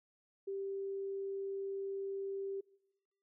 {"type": "tone", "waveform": "sine", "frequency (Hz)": 392, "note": "G4", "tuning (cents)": 0, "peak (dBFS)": -37, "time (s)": [0.47, 2.61], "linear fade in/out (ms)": 10, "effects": ["noise-tail reverb RT60 1.0 s tail -23 dB re dry"]}